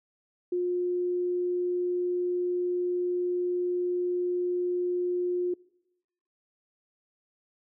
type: tone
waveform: sine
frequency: 356.7 Hz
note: F4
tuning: 37 cents sharp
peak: -25 dBFS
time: 0.52-5.54 s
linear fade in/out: 5 ms
effects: noise-tail reverb RT60 0.9 s tail -24 dB re dry